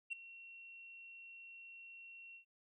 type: tone with ADSR envelope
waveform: sine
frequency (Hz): 2728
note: F7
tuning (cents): -41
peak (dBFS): -34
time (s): 0.1-2.45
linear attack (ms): 25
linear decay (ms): 9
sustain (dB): -18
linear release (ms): 98
effects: tanh soft clip ceiling -36 dBFS